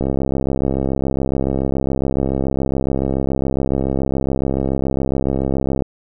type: click train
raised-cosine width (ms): 2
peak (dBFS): -6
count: 391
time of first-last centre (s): 0.01-5.822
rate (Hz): 67.1
effects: none